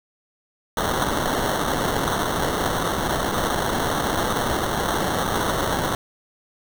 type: noise with sample-and-hold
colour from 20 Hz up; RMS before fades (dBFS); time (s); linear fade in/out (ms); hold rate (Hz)
white; -23; 0.77-5.95; 2; 2450
effects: none